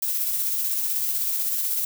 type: noise with tremolo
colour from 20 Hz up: violet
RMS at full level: -24 dBFS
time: 0.02-1.85 s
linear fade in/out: 5 ms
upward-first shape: square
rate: 16 Hz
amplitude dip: 25%
effects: none